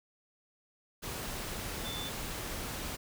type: tone in noise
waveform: sine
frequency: 3522 Hz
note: A7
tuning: 1 cent sharp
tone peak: -40 dBFS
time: 1.84-2.1 s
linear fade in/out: 20 ms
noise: pink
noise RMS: -39 dBFS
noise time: 1.02-2.97 s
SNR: -4 dB
effects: none